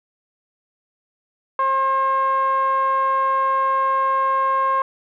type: tone with low-pass filter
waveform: 10% pulse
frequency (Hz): 535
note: C5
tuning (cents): +38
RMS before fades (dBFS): -19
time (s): 1.59-4.82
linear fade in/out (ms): 2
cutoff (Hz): 1100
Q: 4.4
effects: none